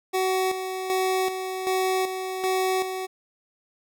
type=tone with tremolo; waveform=25% pulse; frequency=375.3 Hz; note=F#4; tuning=25 cents sharp; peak=-18 dBFS; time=0.13-3.07 s; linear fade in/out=20 ms; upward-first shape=square; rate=1.3 Hz; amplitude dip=55%; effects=none